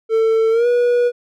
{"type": "tone with pitch glide", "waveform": "triangle", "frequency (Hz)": [447, 484.6], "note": ["A4", "B4"], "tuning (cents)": [27, -33], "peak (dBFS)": -10, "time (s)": [0.09, 1.12], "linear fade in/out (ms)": 50, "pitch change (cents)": 140, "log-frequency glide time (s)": [0.51, 0.67], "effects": []}